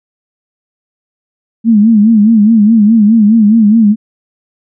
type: tone with vibrato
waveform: sine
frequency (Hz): 217.2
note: A3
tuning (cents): -22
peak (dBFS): -3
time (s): 1.64-3.96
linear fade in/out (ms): 50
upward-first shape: sine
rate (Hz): 4.8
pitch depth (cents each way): 110
effects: none